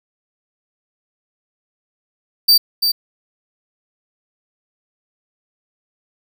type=tone with echo; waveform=45% pulse; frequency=4642 Hz; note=D8; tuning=21 cents flat; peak=-7 dBFS; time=2.48-2.58 s; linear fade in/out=10 ms; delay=340 ms; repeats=1; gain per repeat=-6 dB; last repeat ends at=2.92 s; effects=none